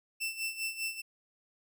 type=tone with tremolo; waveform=sawtooth; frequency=2671 Hz; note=E7; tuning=22 cents sharp; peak=-28 dBFS; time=0.2-1.02 s; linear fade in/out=20 ms; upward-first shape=sine; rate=5 Hz; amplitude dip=75%; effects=none